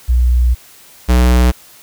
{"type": "tone pair in turn", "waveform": ["sine", "square"], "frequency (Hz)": [61, 61.6], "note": ["B1", "B1"], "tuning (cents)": [-21, -4], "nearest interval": "unison", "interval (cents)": 17, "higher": "second", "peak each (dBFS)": -8, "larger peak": "neither", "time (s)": [[0.08, 0.55], [1.08, 1.52]], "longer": "first", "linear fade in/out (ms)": 20, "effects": ["white hiss -42 dBFS RMS until 1.82 s"]}